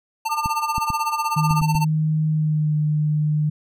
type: tone with tremolo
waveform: square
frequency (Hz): 896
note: A5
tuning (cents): +31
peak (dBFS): -20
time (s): 0.25-1.85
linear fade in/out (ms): 10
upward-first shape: sine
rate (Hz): 16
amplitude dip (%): 90
type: tone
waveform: sine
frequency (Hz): 1200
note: D6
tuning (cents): +37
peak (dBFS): -24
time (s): 0.29-1.61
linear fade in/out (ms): 10
type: clicks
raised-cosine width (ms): 5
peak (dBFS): -15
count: 6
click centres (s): 0.459 / 0.781 / 0.903 / 1.509 / 1.615 / 1.751
type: tone with pitch glide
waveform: sine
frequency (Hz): 155.56 to 151.48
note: D#3 to D#3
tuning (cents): 0 to -46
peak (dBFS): -17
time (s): 1.36-3.5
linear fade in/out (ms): 10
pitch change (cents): -46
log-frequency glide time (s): 2.3-2.76
effects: none